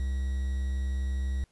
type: tone with quantisation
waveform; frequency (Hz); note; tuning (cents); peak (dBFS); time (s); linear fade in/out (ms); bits
triangle; 66; C2; +16; -25; 0-1.44; 0; 8
effects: pink hiss -69 dBFS RMS until 1.51 s + resampled to 24000 Hz